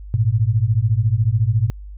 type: beating tone pair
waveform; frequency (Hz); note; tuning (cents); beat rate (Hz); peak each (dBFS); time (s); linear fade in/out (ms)
sine; 103.83 / 117.83; G#2 / A#2; 0 / +19; 14; -17; 0.14-1.7; 0
effects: added 50 Hz sine -32 dBFS peak until 1.97 s